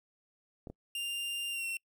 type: clicks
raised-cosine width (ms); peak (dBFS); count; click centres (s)
2; -30; 2; 0.672 / 0.7
type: tone with pitch glide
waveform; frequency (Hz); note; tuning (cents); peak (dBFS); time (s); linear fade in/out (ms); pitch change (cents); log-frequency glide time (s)
45% pulse; 2794 to 2716; F7 to F7; 0 to -49; -34; 0.95-1.77; 2; -49; 1.51-1.66
effects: noise-tail reverb RT60 0.1 s tail -26 dB re dry